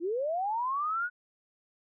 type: linear sweep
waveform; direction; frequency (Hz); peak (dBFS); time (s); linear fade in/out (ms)
sine; up; 315.5 to 1482; -28; 0-1.1; 50
effects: none